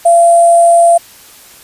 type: tone with sample-and-hold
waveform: sine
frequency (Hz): 683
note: F5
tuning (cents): -39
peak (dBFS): -3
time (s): 0.05-0.98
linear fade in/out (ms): 10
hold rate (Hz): 8820
effects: white hiss -38 dBFS RMS until 1.63 s + resampled to 32000 Hz